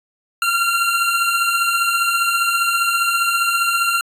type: beating tone pair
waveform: 25% pulse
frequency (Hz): 1367 / 1382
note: F6 / F6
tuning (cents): -37 / -19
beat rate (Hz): 15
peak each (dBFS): -19 / -13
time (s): 0.42-4.01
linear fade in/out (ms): 2
effects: resampled to 32000 Hz